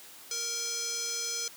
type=tone with band-pass filter; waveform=square; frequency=466.2 Hz; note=A#4; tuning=in tune; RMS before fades=-34 dBFS; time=0.31-1.48 s; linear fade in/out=2 ms; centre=5900 Hz; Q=3.8; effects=white hiss -50 dBFS RMS until 1.56 s + high-pass 150 Hz 12 dB/octave